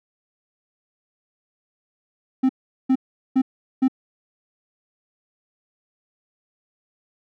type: tone bursts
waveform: triangle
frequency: 261.6 Hz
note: C4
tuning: in tune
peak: -12 dBFS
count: 4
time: 2.43-3.882 s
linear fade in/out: 10 ms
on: 63 ms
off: 400 ms
effects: none